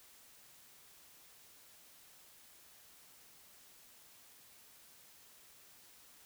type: silence
effects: white hiss -61 dBFS RMS until 6.25 s